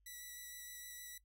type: tone with vibrato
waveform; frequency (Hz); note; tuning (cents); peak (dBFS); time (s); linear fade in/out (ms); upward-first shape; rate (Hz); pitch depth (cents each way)
5% pulse; 1957; B6; -16; -39; 0.06-1.18; 5; square; 6.5; 8
effects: noise-tail reverb RT60 0.1 s tail -18 dB re dry + added 50 Hz sine -70 dBFS peak until 1.24 s